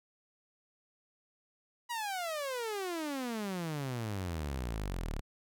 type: exponential sweep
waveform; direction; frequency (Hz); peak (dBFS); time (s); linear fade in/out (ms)
sawtooth; down; 979 to 34.33; -31; 1.89-5.21; 20
effects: none